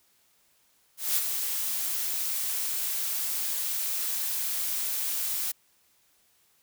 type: noise with ADSR envelope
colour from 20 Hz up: blue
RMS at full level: -24 dBFS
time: 0.97-5.52 s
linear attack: 200 ms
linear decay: 31 ms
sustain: -6 dB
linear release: 9 ms
effects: white hiss -66 dBFS RMS until 6.62 s